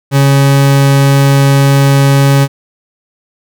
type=tone; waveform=40% pulse; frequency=138.6 Hz; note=C#3; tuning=in tune; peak=-4 dBFS; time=0.11-2.48 s; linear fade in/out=50 ms; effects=none